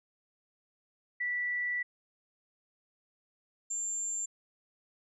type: tone pair in turn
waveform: sine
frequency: 1961 / 7302 Hz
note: B6 / A#8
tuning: -13 / -37 cents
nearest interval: octave + major seventh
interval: 2276 cents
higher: second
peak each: -30 / -32 dBFS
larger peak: first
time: 1.2-1.83 / 3.7-4.26 s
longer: first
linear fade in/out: 10 ms
effects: none